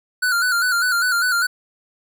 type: tone with vibrato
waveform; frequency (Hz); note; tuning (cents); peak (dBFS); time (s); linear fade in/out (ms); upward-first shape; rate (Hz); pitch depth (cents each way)
square; 1443; F#6; -44; -17; 0.22-1.47; 10; square; 5; 59
effects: none

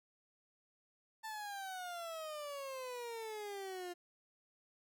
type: exponential sweep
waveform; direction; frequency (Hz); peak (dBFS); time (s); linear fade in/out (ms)
30% pulse; down; 891 to 349.2; -40; 1.23-3.94; 20
effects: none

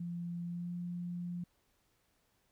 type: tone with pitch glide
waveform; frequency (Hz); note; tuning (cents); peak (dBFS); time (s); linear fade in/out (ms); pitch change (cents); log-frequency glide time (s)
sine; 172.5 to 175.31; F3 to F3; -21 to +7; -37; 0-1.44; 5; +28; 0.45-0.73
effects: pink hiss -75 dBFS RMS until 2.51 s

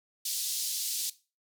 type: band-pass noise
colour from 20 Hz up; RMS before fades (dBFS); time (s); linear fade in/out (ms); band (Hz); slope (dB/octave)
pink; -33; 0.25-1.1; 5; 4000 to 16000; 24
effects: noise-tail reverb RT60 0.3 s tail -17 dB re dry

